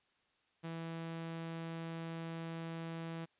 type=tone; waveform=sawtooth; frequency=164.81 Hz; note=E3; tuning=in tune; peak=-37 dBFS; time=0.63-3.26 s; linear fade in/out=20 ms; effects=white hiss -75 dBFS RMS until 3.39 s + resampled to 8000 Hz